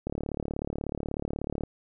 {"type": "click train", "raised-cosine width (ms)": 2, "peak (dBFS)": -18, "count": 58, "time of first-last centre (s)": [0.07, 1.636], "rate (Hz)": 36.4, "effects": []}